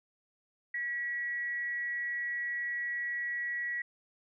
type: tone with frequency modulation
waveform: sine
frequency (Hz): 1929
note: B6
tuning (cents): -41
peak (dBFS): -32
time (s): 0.74-3.82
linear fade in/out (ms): 5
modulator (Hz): 270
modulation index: 0.25
effects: none